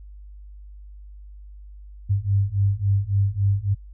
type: beating tone pair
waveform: sine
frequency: 97.6 / 101.2 Hz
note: G2 / G#2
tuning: -7 / -44 cents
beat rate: 3.6 Hz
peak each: -22 / -21 dBFS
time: 2.09-3.75 s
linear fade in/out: 20 ms
effects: noise-tail reverb RT60 0.1 s tail -26 dB re dry + added 50 Hz sine -39 dBFS peak until 3.93 s